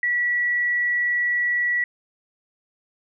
sine tone, 1942 Hz, B6, 30 cents flat, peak -19 dBFS, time 0.03-1.84 s, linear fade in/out 2 ms, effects none

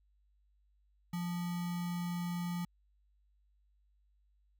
sine tone with sample-and-hold, 174.61 Hz, F3, in tune, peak -34 dBFS, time 1.13-2.65 s, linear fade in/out 5 ms, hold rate 1050 Hz, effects added 50 Hz sine -68 dBFS peak until 4.59 s

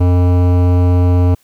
sine tone with hard clipping, 89.2 Hz, F2, 37 cents sharp, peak -10 dBFS, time 0-1.35 s, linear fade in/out 10 ms, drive 16 dB, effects white hiss -55 dBFS RMS until 1.43 s

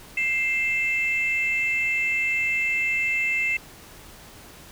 sine tone pair together, 2100 / 2646 Hz, C7 / E7, +6 / +6 cents, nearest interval major third, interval 400 cents, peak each -23 dBFS, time 0.17-3.57 s, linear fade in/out 5 ms, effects tanh soft clip ceiling -15 dBFS + pink hiss -46 dBFS RMS until 4.71 s

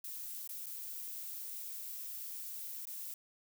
violet noise with dropouts, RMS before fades -44 dBFS, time 0.04-3.14 s, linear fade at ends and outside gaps 2 ms, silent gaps 0.476-0.491 / 0.66-0.665 / 2.854-2.87 s, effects none

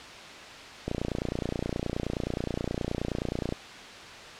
click train, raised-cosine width 2 ms, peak -16 dBFS, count 79, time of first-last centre 0.88-3.524 s, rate 29.5 Hz, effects white hiss -43 dBFS RMS until 4.39 s + low-pass 4000 Hz 12 dB/octave

